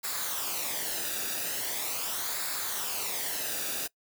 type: noise with flanger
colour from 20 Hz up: white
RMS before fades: -33 dBFS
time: 0.03-3.88 s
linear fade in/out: 20 ms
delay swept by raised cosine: 0.33 to 0.95 ms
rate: 0.41 Hz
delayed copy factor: -0.6
effects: noise-tail reverb RT60 0.1 s tail -23 dB re dry